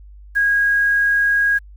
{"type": "tone with quantisation", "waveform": "sine", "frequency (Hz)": 1641, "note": "G#6", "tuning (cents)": -21, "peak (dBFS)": -13, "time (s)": [0.35, 1.59], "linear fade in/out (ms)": 20, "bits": 7, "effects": ["added 50 Hz sine -38 dBFS peak until 1.76 s"]}